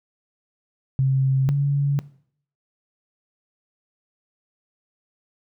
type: tone pair in turn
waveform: sine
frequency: 133.6 / 141.47 Hz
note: C3 / C#3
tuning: +36 / +36 cents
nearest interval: minor second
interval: 100 cents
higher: second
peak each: -16 / -17 dBFS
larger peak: first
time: 0.99-1.49 / 1.49-1.99 s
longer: neither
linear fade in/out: 0 ms
effects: noise-tail reverb RT60 0.6 s tail -19 dB re dry